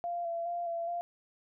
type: tone with vibrato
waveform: sine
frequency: 685 Hz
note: F5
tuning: 34 cents flat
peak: -32 dBFS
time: 0.04-1.01 s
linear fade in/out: 0 ms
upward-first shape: square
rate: 2.4 Hz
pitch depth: 22 cents each way
effects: none